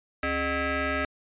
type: ring-modulated tone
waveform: 15% pulse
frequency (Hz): 341.4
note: F4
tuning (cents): -39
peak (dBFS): -16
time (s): 0.23-1.05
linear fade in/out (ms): 2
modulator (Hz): 952
effects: resampled to 8000 Hz